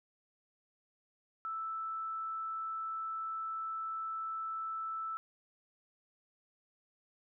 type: tone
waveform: sine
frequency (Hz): 1318.5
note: E6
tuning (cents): 0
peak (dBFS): -36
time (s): 1.45-5.17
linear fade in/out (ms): 0
effects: none